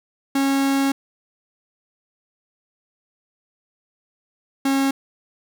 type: tone pair in turn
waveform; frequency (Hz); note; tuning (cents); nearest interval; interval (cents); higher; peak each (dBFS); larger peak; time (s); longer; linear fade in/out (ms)
45% pulse; 273.8 / 272.2; C#4 / C#4; -21 / -31; unison; 10; first; -17; neither; 0.35-0.92 / 4.65-4.91; first; 5
effects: none